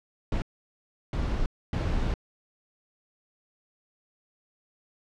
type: noise bursts at uneven times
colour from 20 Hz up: brown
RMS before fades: -27 dBFS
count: 3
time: 0.32-0.42 / 1.13-1.46 / 1.73-2.14 s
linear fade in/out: 2 ms
effects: low-pass 5000 Hz 12 dB/octave